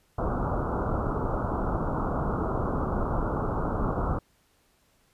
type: low-pass noise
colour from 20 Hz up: pink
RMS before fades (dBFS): -28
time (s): 0.18-4.19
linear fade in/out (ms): 5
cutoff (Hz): 1400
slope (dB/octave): 96
effects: pink hiss -66 dBFS RMS until 5.13 s + resampled to 32000 Hz